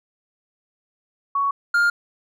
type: tone pair in turn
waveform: sine / triangle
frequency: 1117 / 1407.3 Hz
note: C#6 / F6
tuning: +13 / +13 cents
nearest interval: major third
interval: 400 cents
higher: second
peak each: -18 / -13 dBFS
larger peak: second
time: 1.35-1.51 / 1.74-1.9 s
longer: neither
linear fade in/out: 5 ms
effects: none